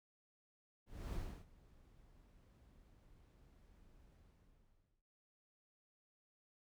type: noise with ADSR envelope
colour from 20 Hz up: brown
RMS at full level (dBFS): -42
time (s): 0.86-5.04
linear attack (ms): 270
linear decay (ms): 320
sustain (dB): -23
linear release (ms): 880
effects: none